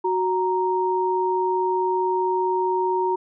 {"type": "tone pair together", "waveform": "sine", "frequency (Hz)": [370, 932.3], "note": ["F#4", "A#5"], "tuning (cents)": [0, 0], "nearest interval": "octave + major third", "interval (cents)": 1600, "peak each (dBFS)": -22, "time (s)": [0.04, 3.16], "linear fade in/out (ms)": 10, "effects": []}